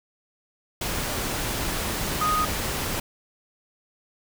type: tone in noise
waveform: sine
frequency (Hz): 1244.5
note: D#6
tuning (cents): 0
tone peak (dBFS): -21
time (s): 2.21-2.45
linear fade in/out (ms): 5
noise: pink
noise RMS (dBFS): -28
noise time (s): 0.81-3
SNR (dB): +4
effects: none